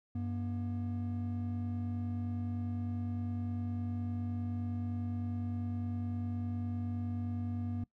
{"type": "tone pair together", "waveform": "triangle", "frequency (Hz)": [96.4, 239.4], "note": ["G2", "A#3"], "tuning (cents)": [-28, 46], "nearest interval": "octave + major third", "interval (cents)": 1574, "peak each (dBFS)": [-34, -36], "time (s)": [0.15, 7.84], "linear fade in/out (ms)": 5, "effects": ["noise-tail reverb RT60 0.1 s tail -20 dB re dry"]}